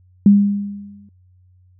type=tone with exponential decay; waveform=sine; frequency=202.2 Hz; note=G#3; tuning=46 cents flat; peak=-4 dBFS; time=0.26-1.09 s; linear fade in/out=2 ms; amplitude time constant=180 ms; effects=added 91 Hz sine -49 dBFS peak until 1.79 s